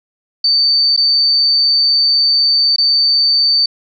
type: tone with dropouts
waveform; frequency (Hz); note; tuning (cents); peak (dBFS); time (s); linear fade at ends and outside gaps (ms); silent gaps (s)
sine; 4572; D8; -47; -9; 0.44-3.66; 5; 0.965-0.974 / 2.762-2.782
effects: none